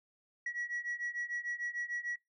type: beating tone pair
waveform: sine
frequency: 1922 / 1928.7 Hz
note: B6 / B6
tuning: -48 / -42 cents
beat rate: 6.7 Hz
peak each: -36 / -38 dBFS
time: 0.46-2.16 s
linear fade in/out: 5 ms
effects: noise-tail reverb RT60 0.2 s tail -25 dB re dry + tanh soft clip ceiling -32 dBFS